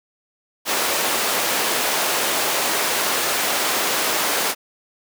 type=high-pass noise; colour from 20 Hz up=pink; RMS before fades=-21 dBFS; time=0.65-4.55 s; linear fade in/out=50 ms; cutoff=460 Hz; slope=12 dB/octave; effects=none